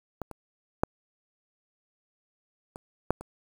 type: clicks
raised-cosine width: 1 ms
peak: -19 / -26 / -8 / -26 / -8 / -26 dBFS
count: 6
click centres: 0.217 / 0.313 / 0.835 / 2.759 / 3.106 / 3.21 s
effects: 7-bit